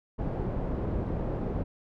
pink low-pass noise, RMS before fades -31 dBFS, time 0.18-1.64 s, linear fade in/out 20 ms, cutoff 560 Hz, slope 12 dB/octave, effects none

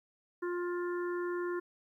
harmonic tone, 352.1 Hz, F4, 14 cents sharp, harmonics 1 / 3 / 4 / 5, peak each -33 / -43 / -45 / -47 dBFS, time 0.42-1.6 s, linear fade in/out 10 ms, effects 12-bit

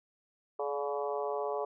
harmonic tone with a mistuned harmonic, 141.8 Hz, C#3, 40 cents sharp, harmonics 3 / 4 / 5 / 6 / 7 / 8, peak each -35 / -37 / -39 / -41 / -42 / -43 dBFS, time 0.59-1.65 s, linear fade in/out 5 ms, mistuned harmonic 4, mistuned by +42 cents, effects none

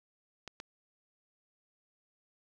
clicks, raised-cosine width 0.2 ms, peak -25 dBFS, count 2, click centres 0.477 / 0.601 s, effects none

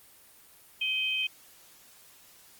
sine tone pair together, 2522 / 3126 Hz, D#7 / G7, +23 / -6 cents, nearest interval major third, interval 371 cents, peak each -29 / -30 dBFS, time 0.81-1.27 s, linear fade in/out 5 ms, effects white hiss -56 dBFS RMS until 2.59 s + Opus 24 kbps

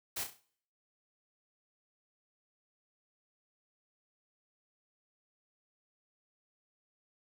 white noise with echo, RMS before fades -37 dBFS, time 0.16-0.24 s, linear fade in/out 10 ms, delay 33 ms, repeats 5, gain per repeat -7 dB, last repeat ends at 0.405 s, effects noise-tail reverb RT60 0.6 s tail -21 dB re dry + high-pass 60 Hz 12 dB/octave

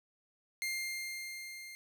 sawtooth tone with level ramp, 2110 Hz, C7, 14 cents sharp, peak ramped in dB -30 to -43 dBFS, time 0.62-1.75 s, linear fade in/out 0 ms, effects none

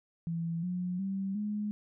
sine tone with pitch steps, 166.9 / 179.92 / 193.95 / 209.1 Hz, E3 / F#3 / G3 / G#3, +22 / -48 / -18 / +12 cents, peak -31 dBFS, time 0.27-1.71 s, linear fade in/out 0 ms, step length 360 ms, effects none

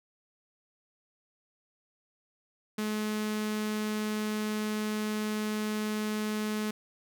sawtooth tone with notch filter, 213.4 Hz, G#3, 47 cents sharp, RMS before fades -32 dBFS, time 2.78-6.71 s, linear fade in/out 5 ms, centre 720 Hz, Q 1.9, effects none

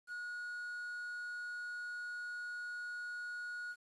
triangle tone, 1450 Hz, F#6, 35 cents flat, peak -39 dBFS, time 0.07-3.76 s, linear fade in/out 50 ms, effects resampled to 24000 Hz + 11-bit

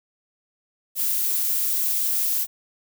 violet noise, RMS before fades -23 dBFS, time 0.95-2.47 s, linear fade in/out 50 ms, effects none

